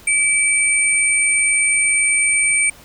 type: tone pair together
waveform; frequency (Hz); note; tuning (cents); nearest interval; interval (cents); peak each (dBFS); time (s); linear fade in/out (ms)
sine; 2304 / 8742; D7 / C#9; -34 / -25; octave + major seventh; 2309; -16; 0.07-2.7; 5
effects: pink hiss -44 dBFS RMS until 2.84 s